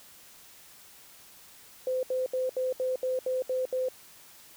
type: tone bursts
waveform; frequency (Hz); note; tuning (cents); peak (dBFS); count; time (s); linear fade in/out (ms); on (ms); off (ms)
sine; 513; C5; -34; -26; 9; 1.87-3.886; 2; 160; 72
effects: white hiss -53 dBFS RMS until 4.56 s